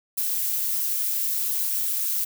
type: noise with amplitude modulation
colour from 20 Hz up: violet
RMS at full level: -22 dBFS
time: 0.17-2.25 s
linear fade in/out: 10 ms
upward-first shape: sine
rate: 207 Hz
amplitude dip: 75%
effects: none